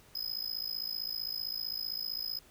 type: tone with amplitude modulation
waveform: square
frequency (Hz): 5060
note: D#8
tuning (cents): +28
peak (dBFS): -31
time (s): 0.15-2.39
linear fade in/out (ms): 5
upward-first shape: sine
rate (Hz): 55.5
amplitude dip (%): 95
effects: pink hiss -60 dBFS RMS until 2.5 s